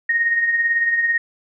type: tone with tremolo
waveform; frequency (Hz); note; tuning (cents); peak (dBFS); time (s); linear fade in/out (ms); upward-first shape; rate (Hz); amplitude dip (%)
sine; 1861; A#6; -3; -13; 0.09-1.18; 5; triangle; 18; 55
effects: none